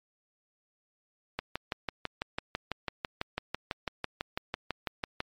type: click train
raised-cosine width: 0.3 ms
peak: -15 dBFS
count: 24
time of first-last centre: 1.39-5.204 s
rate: 6.03 Hz
effects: MP3 64 kbps